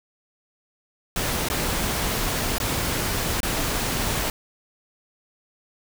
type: noise with dropouts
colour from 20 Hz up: pink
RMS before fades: -25 dBFS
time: 1.16-4.3 s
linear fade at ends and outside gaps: 1 ms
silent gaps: 1.486-1.5 / 2.583-2.601 / 3.404-3.431 s
effects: none